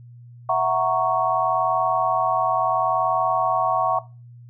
sine chord, F# dominant seventh, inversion third, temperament equal, 659.3 / 740 / 932.3 / 1108.7 Hz, E5 / F#5 / A#5 / C#6, 0 / 0 / 0 / 0 cents, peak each -23 / -22 / -26 / -22 dBFS, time 0.49-3.99 s, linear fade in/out 5 ms, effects noise-tail reverb RT60 0.3 s tail -19 dB re dry + added 120 Hz sine -41 dBFS peak until 4.49 s

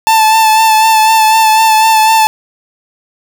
45% pulse tone with vibrato, 880 Hz, A5, in tune, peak -5 dBFS, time 0.07-2.27 s, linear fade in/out 0 ms, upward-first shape sine, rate 4 Hz, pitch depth 25 cents each way, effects none

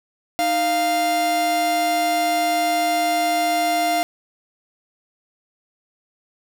45% pulse tone pair together, 310.5 / 697 Hz, D#4 / F5, -3 / -4 cents, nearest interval octave + major second, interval 1399 cents, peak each -27 / -18 dBFS, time 0.39-4.03 s, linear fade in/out 0 ms, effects none

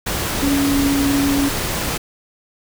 sine tone in noise, 280 Hz, C#4, 18 cents sharp, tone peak -15 dBFS, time 0.42-1.49 s, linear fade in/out 10 ms, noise pink, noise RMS -22 dBFS, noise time 0.06-1.98 s, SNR +4 dB, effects none

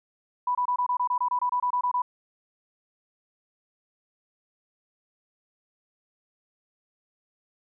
sine tone bursts, 988 Hz, B5, in tune, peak -22 dBFS, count 15, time 0.47-2.02 s, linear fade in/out 5 ms, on 80 ms, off 25 ms, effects none

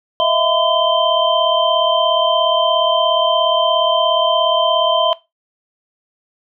sine tone cluster, 637 / 674 / 1015 / 3122 Hz, D#5 / E5 / B5 / G7, +41 / +38 / +47 / -8 cents, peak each -18 dBFS, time 0.2-5.13 s, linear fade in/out 0 ms, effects noise-tail reverb RT60 0.2 s tail -17 dB re dry

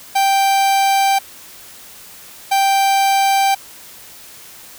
45% pulse tone pair in turn, 784 / 784 Hz, G5 / G5, 0 / 0 cents, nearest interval unison, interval 0 cents, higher neither, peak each -12 dBFS, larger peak neither, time 0.15-1.19 / 2.51-3.55 s, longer neither, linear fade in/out 10 ms, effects white hiss -39 dBFS RMS until 4.78 s

